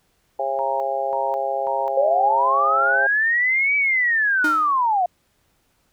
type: harmonic tone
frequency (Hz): 135.6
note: C#3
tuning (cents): -38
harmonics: 3 / 4 / 5 / 6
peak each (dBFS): -32 / -25 / -26 / -25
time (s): 0.39-3.07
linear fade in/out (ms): 5
type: tone bursts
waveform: sine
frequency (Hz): 932.3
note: A#5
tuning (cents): 0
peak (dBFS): -25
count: 3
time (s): 0.59-1.88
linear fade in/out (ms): 0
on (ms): 210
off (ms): 330
type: linear two-way sweep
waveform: sine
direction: up then down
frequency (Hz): 526 to 2303 to 688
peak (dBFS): -16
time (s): 1.97-5.06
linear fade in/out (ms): 5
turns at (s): 3.76
type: tone with exponential decay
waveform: 45% pulse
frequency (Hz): 307.3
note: D#4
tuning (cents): -21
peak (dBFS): -20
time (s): 4.44-4.8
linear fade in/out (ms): 5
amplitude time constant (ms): 77
effects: pink hiss -65 dBFS RMS until 5.92 s